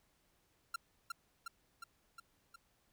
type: tone with echo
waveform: 45% pulse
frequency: 1370 Hz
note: F6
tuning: 34 cents flat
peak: -36 dBFS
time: 0.74-0.76 s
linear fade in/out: 5 ms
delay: 360 ms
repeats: 5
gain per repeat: -3 dB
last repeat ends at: 2.56 s
effects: pink hiss -75 dBFS RMS until 2.92 s